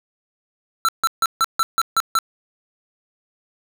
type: tone bursts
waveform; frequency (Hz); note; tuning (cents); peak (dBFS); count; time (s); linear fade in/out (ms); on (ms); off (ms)
square; 1338; E6; +25; -15; 8; 0.85-2.188; 0; 36; 150
effects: none